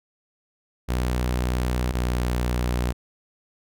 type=tone pair in turn; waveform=sawtooth; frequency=61.74 / 61 Hz; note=B1 / B1; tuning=0 / -21 cents; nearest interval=unison; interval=21 cents; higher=first; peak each=-18 dBFS; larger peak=neither; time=0.88-1.93 / 1.93-2.93 s; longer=first; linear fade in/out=20 ms; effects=none